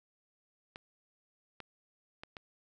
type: clicks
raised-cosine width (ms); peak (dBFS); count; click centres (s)
0.3; -28; 4; 0.759 / 1.603 / 2.235 / 2.368
effects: none